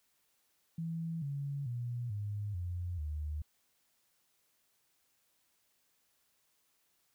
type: tone with pitch steps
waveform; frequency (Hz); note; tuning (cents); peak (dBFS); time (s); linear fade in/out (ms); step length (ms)
sine; 164.81 / 141.01 / 120.65 / 103.23 / 88.32 / 75.57; E3 / C#3 / B2 / G#2 / F2 / D#2; 0 / +30 / -40 / -10 / +20 / -50; -35; 0.78-3.42; 5; 440
effects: white hiss -75 dBFS RMS until 7.14 s